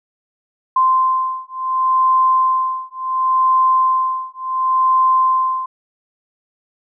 sine beating tone pair, 1040 / 1040.7 Hz, C6 / C6, -11 / -10 cents, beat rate 0.7 Hz, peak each -16 / -16 dBFS, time 0.76-5.66 s, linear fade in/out 5 ms, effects none

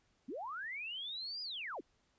sine linear two-way sweep, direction up then down, 203.4 to 4978 to 203.4 Hz, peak -40 dBFS, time 0.28-1.81 s, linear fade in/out 10 ms, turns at 1.42 s, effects pink hiss -75 dBFS RMS until 2.18 s + resampled to 16000 Hz

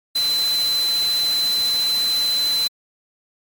sine tone in noise, 4043 Hz, B7, 40 cents sharp, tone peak -17 dBFS, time 0.15-2.68 s, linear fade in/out 10 ms, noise white, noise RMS -29 dBFS, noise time 0.15-2.68 s, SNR +9 dB, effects MP3 96 kbps

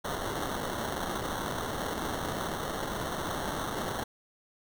white noise with sample-and-hold, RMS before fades -34 dBFS, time 0.04-4.04 s, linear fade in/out 10 ms, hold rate 2450 Hz, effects none

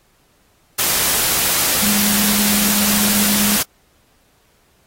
sine tone in noise, 206.5 Hz, G#3, 10 cents flat, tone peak -19 dBFS, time 1.82-3.57 s, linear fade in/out 10 ms, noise white, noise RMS -17 dBFS, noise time 0.78-3.63 s, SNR -5 dB, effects pink hiss -58 dBFS RMS until 4.86 s + AAC 48 kbps

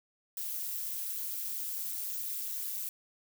violet noise with amplitude modulation, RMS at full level -33 dBFS, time 0.37-2.89 s, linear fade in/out 2 ms, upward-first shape sine, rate 203 Hz, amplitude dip 90%, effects none

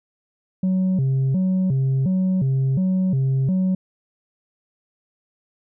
sine tone with vibrato, 157.9 Hz, D#3, 26 cents sharp, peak -14 dBFS, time 0.63-3.75 s, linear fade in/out 5 ms, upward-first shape square, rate 1.4 Hz, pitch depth 290 cents each way, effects tanh soft clip ceiling -16 dBFS

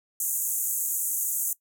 white band-pass noise, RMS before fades -28 dBFS, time 0.2-1.53 s, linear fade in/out 2 ms, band 6400 to 16000 Hz, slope 96 dB/octave, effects noise-tail reverb RT60 0.1 s tail -19 dB re dry

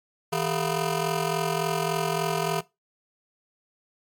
15% pulse ring-modulated tone, 279.5 Hz, C#4, 14 cents sharp, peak -15 dBFS, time 0.32-2.61 s, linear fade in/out 10 ms, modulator 118 Hz, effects noise-tail reverb RT60 0.2 s tail -18 dB re dry + MP3 96 kbps

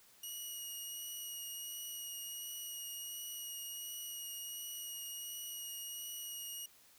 10% pulse tone with vibrato, 2894 Hz, F#7, 39 cents flat, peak -35 dBFS, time 0.23-6.66 s, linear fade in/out 5 ms, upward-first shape sine, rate 1.4 Hz, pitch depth 12 cents each way, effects white hiss -64 dBFS RMS until 6.98 s

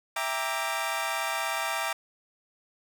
20% pulse chord, E half-diminished seventh, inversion none, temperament equal with one note detuned, 659.3 / 795.4 / 932.3 / 1174.7 Hz, E5 / G5 / Bb5 / D6, 0 / +25 / 0 / 0 cents, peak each -29 dBFS, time 0.16-1.93 s, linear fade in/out 5 ms, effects none

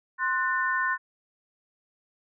sine chord, F# diminished, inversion second, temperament equal with one note detuned, 1046.5 / 1480 / 1793.9 Hz, C6 / F#6 / A6, 0 / 0 / +33 cents, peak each -28 dBFS, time 0.18-0.98 s, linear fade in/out 50 ms, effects none

